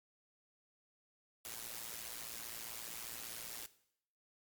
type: noise with amplitude modulation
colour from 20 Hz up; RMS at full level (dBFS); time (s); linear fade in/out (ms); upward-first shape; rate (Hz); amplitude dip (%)
white; -43; 1.45-3.66; 0; sine; 115; 75
effects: noise-tail reverb RT60 0.7 s tail -17 dB re dry + MP3 96 kbps